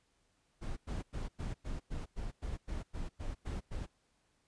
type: noise bursts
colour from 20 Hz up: brown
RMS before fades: -39 dBFS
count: 13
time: 0.61-3.866 s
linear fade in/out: 20 ms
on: 160 ms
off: 98 ms
effects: pink hiss -75 dBFS RMS until 4.47 s + resampled to 22050 Hz